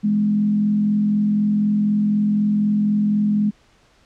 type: tone with frequency modulation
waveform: sine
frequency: 208.3 Hz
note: G#3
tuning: 5 cents sharp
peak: -15 dBFS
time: 0.03-3.51 s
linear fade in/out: 20 ms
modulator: 44 Hz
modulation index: 0.37
effects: pink hiss -56 dBFS RMS until 4.05 s + low-pass 6000 Hz 12 dB/octave